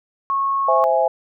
sine tone, 1096 Hz, C#6, 20 cents flat, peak -17 dBFS, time 0.3-0.84 s, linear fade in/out 0 ms
sine chord, C augmented, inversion none, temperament equal, 523.3 / 659.3 / 830.6 Hz, C5 / E5 / G#5, 0 / 0 / 0 cents, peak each -19 / -18 / -19 dBFS, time 0.68-1.08 s, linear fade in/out 5 ms
effects none

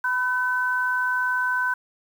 sine tone pair together, 997.9 / 1520 Hz, B5 / F#6, +18 / +46 cents, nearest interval perfect fifth, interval 728 cents, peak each -26 / -22 dBFS, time 0.04-1.74 s, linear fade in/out 5 ms, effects 8-bit

